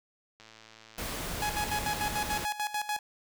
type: click train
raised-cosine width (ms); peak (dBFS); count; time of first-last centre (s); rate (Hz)
0.2; -34; 114; 0.4-1.418; 111
type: noise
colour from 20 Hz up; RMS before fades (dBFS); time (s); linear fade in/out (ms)
pink; -36; 0.98-2.45; 2
type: tone with tremolo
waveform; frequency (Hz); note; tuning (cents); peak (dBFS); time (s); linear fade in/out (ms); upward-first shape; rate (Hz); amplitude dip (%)
sawtooth; 839; G#5; +17; -25; 1.42-2.99; 2; square; 6.8; 75
effects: none